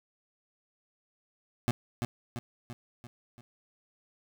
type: tone with echo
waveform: 25% pulse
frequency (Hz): 120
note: B2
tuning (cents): -49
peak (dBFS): -21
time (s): 1.68-1.71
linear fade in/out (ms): 0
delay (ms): 340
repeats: 5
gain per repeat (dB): -5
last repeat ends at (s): 3.41
effects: none